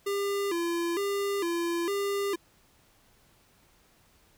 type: tone with vibrato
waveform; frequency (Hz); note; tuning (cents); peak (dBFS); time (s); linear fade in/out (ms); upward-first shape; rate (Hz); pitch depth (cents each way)
square; 369.5; F#4; -2; -28; 0.06-2.36; 10; square; 1.1; 140
effects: pink hiss -63 dBFS RMS until 4.37 s